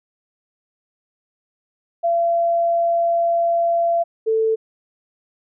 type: tone pair in turn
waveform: sine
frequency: 680 / 443.5 Hz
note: F5 / A4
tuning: -46 / +14 cents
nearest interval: perfect fifth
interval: 740 cents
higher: first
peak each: -15 / -15 dBFS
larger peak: neither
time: 2.03-4.04 / 4.26-4.56 s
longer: first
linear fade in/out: 20 ms
effects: none